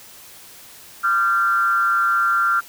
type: tone with frequency modulation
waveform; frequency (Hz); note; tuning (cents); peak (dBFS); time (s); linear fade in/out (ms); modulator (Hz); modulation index
sine; 1379; F6; -22; -15; 1.03-2.61; 20; 182; 0.63
effects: white hiss -43 dBFS RMS until 2.68 s